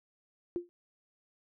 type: tone with exponential decay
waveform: sine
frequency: 349.2 Hz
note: F4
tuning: in tune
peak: -27 dBFS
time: 0.56-0.69 s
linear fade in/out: 0 ms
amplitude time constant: 28 ms
effects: none